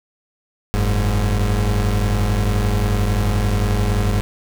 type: tone pair together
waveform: 35% pulse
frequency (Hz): 46.25 / 103.83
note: F#1 / G#2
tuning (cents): 0 / 0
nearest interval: octave + major second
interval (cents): 1400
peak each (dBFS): -17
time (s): 0.74-4.21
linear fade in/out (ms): 0
effects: 7-bit